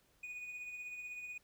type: tone with tremolo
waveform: triangle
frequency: 2471 Hz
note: D#7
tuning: 13 cents flat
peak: -40 dBFS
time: 0.23-1.38 s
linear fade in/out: 5 ms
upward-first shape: triangle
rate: 16 Hz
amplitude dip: 45%
effects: pink hiss -72 dBFS RMS until 1.43 s